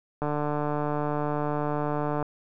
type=click train; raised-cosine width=1 ms; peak=-15 dBFS; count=298; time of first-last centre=0.22-2.227 s; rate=148 Hz; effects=none